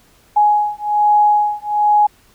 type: beating tone pair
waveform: sine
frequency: 835 / 836.2 Hz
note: G#5 / G#5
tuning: +9 / +12 cents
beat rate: 1.2 Hz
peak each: -14 dBFS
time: 0.36-2.07 s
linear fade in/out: 10 ms
effects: pink hiss -52 dBFS RMS until 2.34 s